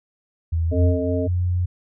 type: tone with pitch glide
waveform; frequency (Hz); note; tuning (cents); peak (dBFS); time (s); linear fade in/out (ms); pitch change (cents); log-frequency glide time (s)
sine; 82.41 to 89.35; E2 to F2; 0 to +40; -18; 0.52-1.66; 10; +140; 0.68-1.17
type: harmonic tone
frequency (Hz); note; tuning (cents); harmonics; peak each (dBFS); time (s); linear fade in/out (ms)
88.8; F2; +29; 1 / 3 / 5 / 7; -20 / -24 / -26 / -26; 0.71-1.28; 20
effects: none